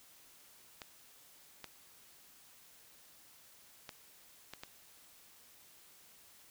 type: clicks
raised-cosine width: 0.2 ms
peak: -27 dBFS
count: 5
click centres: 0.818 / 1.643 / 3.892 / 4.536 / 4.635 s
effects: white hiss -61 dBFS RMS until 6.5 s